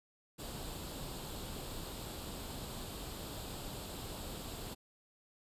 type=noise with comb filter; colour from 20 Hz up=pink; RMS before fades=-44 dBFS; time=0.38-4.75 s; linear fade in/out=20 ms; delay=0.25 ms; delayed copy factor=+0.55; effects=resampled to 32000 Hz